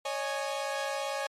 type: chord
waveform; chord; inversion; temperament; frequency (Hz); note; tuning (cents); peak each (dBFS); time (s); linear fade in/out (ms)
sawtooth; C# suspended second; none; equal with one note detuned; 554.4 / 612.3 / 830.6; C#5 / D#5 / G#5; 0 / -28 / 0; -30 / -34 / -32; 0.05-1.27; 5
effects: low-pass 9000 Hz 12 dB/octave + MP3 64 kbps